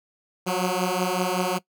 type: beating tone pair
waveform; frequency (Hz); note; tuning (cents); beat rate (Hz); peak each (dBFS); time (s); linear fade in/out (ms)
10% pulse; 180 / 185.3; F#3 / F#3; -47 / +3; 5.3; -17; 0.46-1.59; 20
effects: noise-tail reverb RT60 0.1 s tail -20 dB re dry